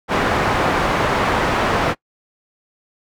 white low-pass noise, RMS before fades -18 dBFS, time 0.08-1.95 s, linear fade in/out 50 ms, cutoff 1300 Hz, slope 12 dB/octave, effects noise-tail reverb RT60 0.1 s tail -24 dB re dry

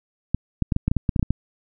clicks, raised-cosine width 5 ms, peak -7 dBFS, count 12, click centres 0.346 / 0.623 / 0.722 / 0.764 / 0.88 / 0.915 / 0.967 / 1.092 / 1.162 / 1.195 / 1.228 / 1.306 s, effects none

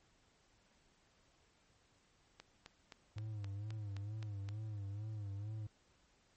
click train, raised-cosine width 0.2 ms, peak -33 dBFS, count 9, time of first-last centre 2.4-4.489 s, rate 3.83 Hz
triangle tone with vibrato, 103.83 Hz, G#2, in tune, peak -39 dBFS, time 3.16-5.67 s, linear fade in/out 5 ms, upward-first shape sine, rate 2.2 Hz, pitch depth 92 cents each way
effects pink hiss -72 dBFS RMS until 6.36 s + MP3 32 kbps

